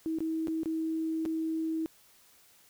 sine tone with dropouts, 321.2 Hz, E4, 45 cents flat, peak -29 dBFS, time 0.06-1.86 s, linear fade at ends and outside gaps 0 ms, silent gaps 0.186-0.205 / 0.472-0.482 / 0.633-0.658 / 1.253-1.259 s, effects white hiss -61 dBFS RMS until 2.69 s

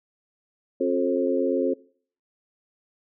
harmonic tone with a mistuned harmonic, 89 Hz, F2, 33 cents sharp, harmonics 3 / 4 / 5 / 6, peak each -26 / -26 / -26 / -26 dBFS, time 0.8-1.74 s, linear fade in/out 10 ms, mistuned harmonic 5, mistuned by -33 cents, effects noise-tail reverb RT60 0.5 s tail -22 dB re dry

